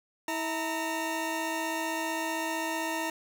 20% pulse tone pair together, 324.2 / 917 Hz, E4 / A#5, -29 / -29 cents, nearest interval octave + tritone, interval 1800 cents, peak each -28 dBFS, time 0.28-3.1 s, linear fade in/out 2 ms, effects none

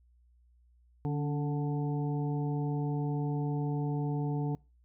harmonic tone with a mistuned harmonic, 146.83 Hz, D3, in tune, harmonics 1 / 2 / 3 / 5 / 6, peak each -30 / -36 / -40 / -44 / -46 dBFS, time 1.05-4.55 s, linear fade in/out 0 ms, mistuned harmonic 2, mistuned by -47 cents, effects noise-tail reverb RT60 0.3 s tail -25 dB re dry + added 60 Hz sine -61 dBFS peak until 4.84 s

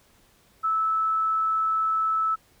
sine tone, 1308 Hz, E6, 14 cents flat, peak -21 dBFS, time 0.63-2.36 s, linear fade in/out 20 ms, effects pink hiss -60 dBFS RMS until 2.6 s

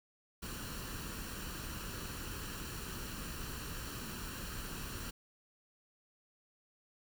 pink noise with comb filter, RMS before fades -43 dBFS, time 0.42-5.11 s, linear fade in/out 10 ms, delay 0.7 ms, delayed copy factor +0.6, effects none

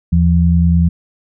sine tone pair together, 80.3 / 170.15 Hz, E2 / F3, -45 / -45 cents, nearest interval octave + minor second, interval 1300 cents, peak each -11 dBFS, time 0.12-0.89 s, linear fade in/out 10 ms, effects none

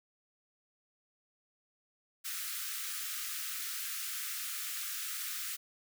white high-pass noise, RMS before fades -39 dBFS, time 2.24-5.57 s, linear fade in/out 20 ms, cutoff 1200 Hz, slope 96 dB/octave, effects none

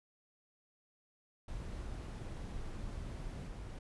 brown noise with level steps, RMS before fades -43 / -45 dBFS, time 1.48-3.79 s, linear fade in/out 5 ms, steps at 3.47 s, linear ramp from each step 5 ms, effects resampled to 24000 Hz

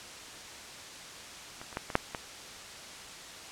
clicks, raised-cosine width 0.5 ms, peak -27 / -30 / -17 / -23 / -7 / -19 dBFS, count 6, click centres 1.615 / 1.728 / 1.771 / 1.902 / 1.954 / 2.148 s, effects white hiss -45 dBFS RMS until 3.51 s + low-pass 7000 Hz 12 dB/octave

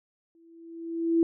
sine tone with exponential growth, 332.1 Hz, E4, 13 cents sharp, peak -17 dBFS, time 0.35-1.23 s, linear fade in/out 1 ms, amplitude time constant 190 ms, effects none

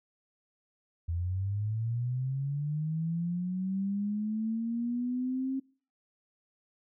sine linear sweep, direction up, 82.41 to 268.5 Hz, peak -29 dBFS, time 1.08-5.6 s, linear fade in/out 10 ms, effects noise-tail reverb RT60 0.4 s tail -23 dB re dry

